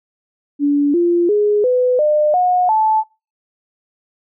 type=tone with pitch steps; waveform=sine; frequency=287.6 / 346 / 416.2 / 500.7 / 602.4 / 724.7 / 871.8 Hz; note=D4 / F4 / G#4 / B4 / D5 / F#5 / A5; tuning=-36 / -16 / +4 / +24 / +44 / -36 / -16 cents; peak=-11 dBFS; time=0.59-3.04 s; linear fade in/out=50 ms; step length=350 ms; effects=noise-tail reverb RT60 0.3 s tail -24 dB re dry